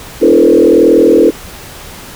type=tone with frequency modulation; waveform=sine; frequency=392 Hz; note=G4; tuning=in tune; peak=-3 dBFS; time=0.21-1.31 s; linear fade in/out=20 ms; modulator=41 Hz; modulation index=2.7; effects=pink hiss -30 dBFS RMS until 2.15 s